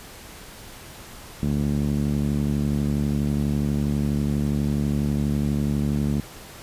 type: tone with low-pass filter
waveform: 5% pulse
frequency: 72.2 Hz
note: D2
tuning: 29 cents flat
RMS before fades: -23 dBFS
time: 1.43-6.2 s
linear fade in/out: 0 ms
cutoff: 200 Hz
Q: 2
effects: pink hiss -42 dBFS RMS until 6.62 s + resampled to 32000 Hz